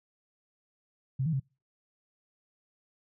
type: tone with pitch steps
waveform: sine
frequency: 132.9 / 161.8 / 134.8 Hz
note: C3 / E3 / C#3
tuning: +27 / -32 / -48 cents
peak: -26 dBFS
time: 1.19-1.4 s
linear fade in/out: 10 ms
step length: 70 ms
effects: noise-tail reverb RT60 0.3 s tail -26 dB re dry